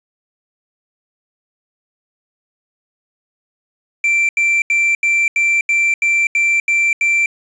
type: tone bursts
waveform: triangle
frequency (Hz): 2349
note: D7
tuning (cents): 0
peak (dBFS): -10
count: 10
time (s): 4.04-7.26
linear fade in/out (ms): 2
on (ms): 250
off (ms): 80
effects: resampled to 22050 Hz + 7-bit